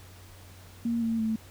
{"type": "tone with pitch steps", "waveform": "sine", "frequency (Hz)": [233.1, 227, 221], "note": ["A#3", "A#3", "A3"], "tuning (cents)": [0, -46, 8], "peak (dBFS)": -25, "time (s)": [0.85, 1.36], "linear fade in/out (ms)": 5, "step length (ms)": 170, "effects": ["added 92 Hz sine -49 dBFS peak until 1.5 s", "pink hiss -53 dBFS RMS until 1.5 s"]}